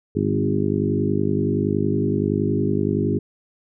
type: harmonic tone with a mistuned harmonic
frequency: 50.7 Hz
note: G#1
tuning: 41 cents flat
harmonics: 2 / 3 / 4 / 5 / 6 / 7 / 8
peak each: -26 / -26 / -26 / -26 / -26 / -26 / -26 dBFS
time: 0.15-3.19 s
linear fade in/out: 10 ms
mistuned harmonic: 4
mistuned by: -16 cents
effects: none